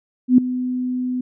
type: tone with ADSR envelope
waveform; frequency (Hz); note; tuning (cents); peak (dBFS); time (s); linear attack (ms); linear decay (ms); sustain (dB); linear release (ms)
sine; 251.7; B3; +33; -5; 0.28-1.21; 100; 4; -15; 5
effects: none